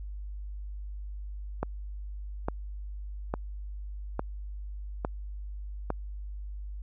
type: click train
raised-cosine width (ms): 1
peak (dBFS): -15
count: 6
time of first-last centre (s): 1.63-5.904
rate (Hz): 1.17
effects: added 50 Hz sine -36 dBFS peak until 6.82 s